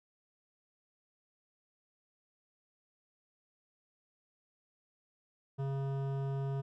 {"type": "tone with hard clipping", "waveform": "sine", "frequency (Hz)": 136.9, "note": "C#3", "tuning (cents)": -21, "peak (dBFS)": -35, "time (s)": [5.58, 6.62], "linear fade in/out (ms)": 20, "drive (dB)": 14, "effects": []}